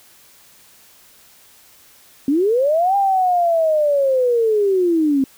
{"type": "linear two-way sweep", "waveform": "sine", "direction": "up then down", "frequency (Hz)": [261.6, 804, 261.6], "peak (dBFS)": -13, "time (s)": [2.28, 5.24], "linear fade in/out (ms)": 2, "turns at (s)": 2.96, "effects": ["white hiss -49 dBFS RMS until 5.37 s"]}